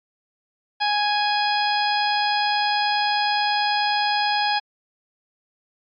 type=harmonic tone; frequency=830.6 Hz; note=G#5; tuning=in tune; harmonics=1 / 2 / 3 / 4 / 5 / 6; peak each=-21 / -27 / -30 / -29 / -32 / -28 dBFS; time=0.8-4.6 s; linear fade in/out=20 ms; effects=AAC 64 kbps